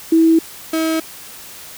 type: tone pair in turn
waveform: sine / 35% pulse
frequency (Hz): 325.9 / 321.2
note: E4 / E4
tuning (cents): -20 / -45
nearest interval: unison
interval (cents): 25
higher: first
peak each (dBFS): -8 / -14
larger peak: first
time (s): 0.12-0.39 / 0.73-1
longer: neither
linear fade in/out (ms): 5
effects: white hiss -36 dBFS RMS until 1.77 s